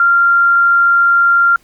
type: tone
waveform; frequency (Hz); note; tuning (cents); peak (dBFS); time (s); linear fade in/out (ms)
sine; 1387; F6; -12; -7; 0-1.56; 2
effects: pink hiss -52 dBFS RMS until 1.63 s + Opus 24 kbps